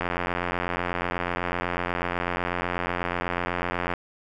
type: click train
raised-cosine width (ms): 0.5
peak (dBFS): -11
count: 347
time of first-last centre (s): 0.01-3.937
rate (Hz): 88.1
effects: none